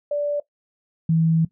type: tone pair in turn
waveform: sine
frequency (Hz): 583 / 162.66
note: D5 / E3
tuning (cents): -13 / -23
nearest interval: octave + minor seventh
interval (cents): 2210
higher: first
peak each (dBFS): -20 / -15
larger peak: second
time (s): 0.11-0.4 / 1.09-1.45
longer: second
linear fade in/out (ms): 5
effects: noise-tail reverb RT60 0.1 s tail -17 dB re dry